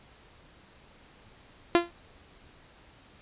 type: tone with exponential decay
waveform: sawtooth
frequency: 344.2 Hz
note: F4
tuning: 25 cents flat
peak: -11 dBFS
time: 1.75-1.91 s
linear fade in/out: 0 ms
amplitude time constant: 34 ms
effects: pink hiss -56 dBFS RMS until 3.21 s + resampled to 8000 Hz